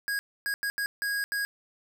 square tone bursts at uneven times, 1644 Hz, G#6, 18 cents flat, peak -28 dBFS, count 6, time 0.08-0.19 / 0.46-0.54 / 0.63-0.7 / 0.78-0.86 / 1.02-1.24 / 1.32-1.45 s, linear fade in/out 0 ms, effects none

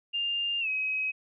sine tone with pitch glide, 2803 to 2541 Hz, F7 to D#7, +6 to +36 cents, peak -27 dBFS, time 0.13-1.12 s, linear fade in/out 20 ms, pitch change -170 cents, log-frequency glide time 0.6-0.68 s, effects none

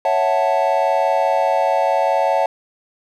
triangle chord, F# minor seventh, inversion second, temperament equal, 554.4 / 659.3 / 740 / 880 Hz, C#5 / E5 / F#5 / A5, 0 / 0 / 0 / 0 cents, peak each -18 dBFS, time 0.05-2.46 s, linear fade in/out 2 ms, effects none

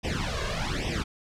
pink noise with flanger, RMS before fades -29 dBFS, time 0.03-1.04 s, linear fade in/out 20 ms, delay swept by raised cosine 0.35 to 1.85 ms, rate 1.2 Hz, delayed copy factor +0.9, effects low-pass 5000 Hz 12 dB/octave

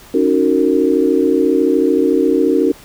sine chord, D# minor seventh, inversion third, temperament equal with one note detuned, 277.2 / 311.1 / 370 / 457.9 Hz, C#4 / D#4 / F#4 / A#4, 0 / 0 / 0 / -31 cents, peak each -16 dBFS, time 0.14-2.72 s, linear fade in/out 5 ms, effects pink hiss -41 dBFS RMS until 2.84 s

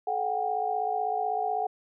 sine tone cluster, 431.9 / 733 / 789 Hz, A4 / F#5 / G5, -32 / -16 / +11 cents, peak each -34 / -28 / -31 dBFS, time 0.07-1.67 s, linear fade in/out 5 ms, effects none

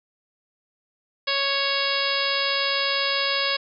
harmonic tone, 554.4 Hz, C#5, in tune, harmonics 1 / 2 / 3 / 4 / 5 / 6 / 7 / 8 / 9, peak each -30 / -30 / -30 / -30 / -30 / -30 / -30 / -30 / -30 dBFS, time 1.27-3.57 s, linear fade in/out 10 ms, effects none

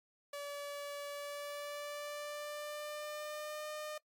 sawtooth tone with pitch glide, 574 to 607.1 Hz, D5 to D#5, -40 to -43 cents, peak -37 dBFS, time 0.33-3.98 s, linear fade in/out 5 ms, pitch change +97 cents, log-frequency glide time 1.09-3.68 s, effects noise-tail reverb RT60 0.1 s tail -20 dB re dry + MP3 96 kbps

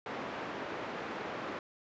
pink band-pass noise, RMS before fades -40 dBFS, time 0.06-1.59 s, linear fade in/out 2 ms, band 270 to 1900 Hz, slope 12 dB/octave, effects resampled to 16000 Hz

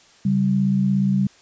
sine tone pair together, 137.67 / 194.7 Hz, C#3 / G3, -12 / -12 cents, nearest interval tritone, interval 600 cents, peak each -22 / -17 dBFS, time 0.25-1.27 s, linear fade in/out 5 ms, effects white hiss -52 dBFS RMS until 1.41 s + resampled to 16000 Hz

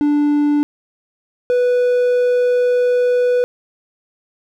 triangle tone pair in turn, 293.2 / 493.1 Hz, D4 / B4, -3 / -3 cents, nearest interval major sixth, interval 900 cents, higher second, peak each -10 dBFS, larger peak neither, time 0.01-0.63 / 1.5-3.44 s, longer second, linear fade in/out 0 ms, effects none

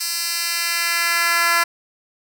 10% pulse tone with high-pass filter sweep, 340 Hz, F4, 46 cents flat, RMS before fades -20 dBFS, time 0-1.64 s, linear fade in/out 10 ms, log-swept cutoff 4900 to 1200 Hz, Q 0.99, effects none

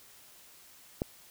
click, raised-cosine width 2 ms, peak -16 dBFS, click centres 1.019 s, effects white hiss -56 dBFS RMS until 1.3 s

